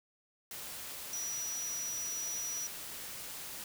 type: tone in noise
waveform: sine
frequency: 5840 Hz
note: F#8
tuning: 24 cents flat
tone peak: -36 dBFS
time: 1.13-2.67 s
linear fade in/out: 2 ms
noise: white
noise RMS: -44 dBFS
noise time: 0.51-3.64 s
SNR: +5 dB
effects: none